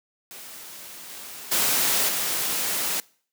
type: noise with level steps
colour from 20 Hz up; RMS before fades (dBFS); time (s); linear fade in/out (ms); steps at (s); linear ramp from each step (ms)
white; -41 / -39 / -22 / -26; 0.31-3; 0; 1.09 / 1.51 / 2.08; 10
effects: noise-tail reverb RT60 0.5 s tail -24 dB re dry + high-pass 150 Hz 12 dB/octave